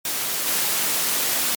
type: noise with level steps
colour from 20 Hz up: white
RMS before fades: -25 / -22 dBFS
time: 0.05-1.55 s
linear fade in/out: 2 ms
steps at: 0.46 s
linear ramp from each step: 10 ms
effects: high-pass 150 Hz 12 dB/octave + MP3 96 kbps